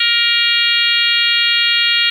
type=harmonic tone; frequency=470 Hz; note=A#4; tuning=14 cents sharp; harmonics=3 / 4 / 5 / 6 / 7 / 8 / 9; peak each=-22 / -20 / -19 / -17 / -17 / -22 / -21 dBFS; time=0-2.1 s; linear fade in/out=5 ms; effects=7-bit